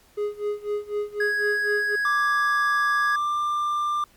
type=tone with tremolo; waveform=triangle; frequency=415.3 Hz; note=G#4; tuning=in tune; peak=-20 dBFS; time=0.17-1.96 s; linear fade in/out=10 ms; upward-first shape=sine; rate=4 Hz; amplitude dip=90%
type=tone; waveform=triangle; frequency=1661.2 Hz; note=G#6; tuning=in tune; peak=-20 dBFS; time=1.2-3.16 s; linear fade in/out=5 ms
type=tone with pitch glide; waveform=triangle; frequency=1174.7 to 1189.7 Hz; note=D6 to D6; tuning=0 to +22 cents; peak=-20 dBFS; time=2.05-4.04 s; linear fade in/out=2 ms; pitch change=+22 cents; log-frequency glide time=2.91-3.4 s
effects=pink hiss -57 dBFS RMS until 4.16 s + MP3 96 kbps